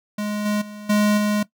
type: tone with level steps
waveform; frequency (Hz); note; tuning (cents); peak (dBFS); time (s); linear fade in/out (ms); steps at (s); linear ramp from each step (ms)
square; 208.8; G#3; +10; -24 / -20 / -35 / -16 / -19; 0.18-1.43; 5; 0.45 / 0.61 / 0.89 / 1.17; 10
effects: noise-tail reverb RT60 0.1 s tail -17 dB re dry